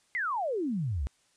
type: exponential sweep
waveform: sine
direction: down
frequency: 2120 to 58.27 Hz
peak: -28 dBFS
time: 0.15-1.07 s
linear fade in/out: 0 ms
effects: white hiss -68 dBFS RMS until 1.36 s + resampled to 22050 Hz